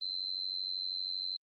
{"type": "tone with amplitude modulation", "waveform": "sine", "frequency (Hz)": 4086, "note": "C8", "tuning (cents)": -42, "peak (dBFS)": -30, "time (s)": [0.01, 1.37], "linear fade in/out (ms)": 10, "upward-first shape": "sine", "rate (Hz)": 92.7, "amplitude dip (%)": 100, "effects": ["Opus 24 kbps"]}